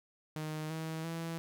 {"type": "tone with pitch steps", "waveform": "sawtooth", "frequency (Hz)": [155, 160.1, 165.36], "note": ["D#3", "D#3", "E3"], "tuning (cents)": [-6, 50, 6], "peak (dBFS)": -33, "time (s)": [0.36, 1.38], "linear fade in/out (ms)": 0, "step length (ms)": 340, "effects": []}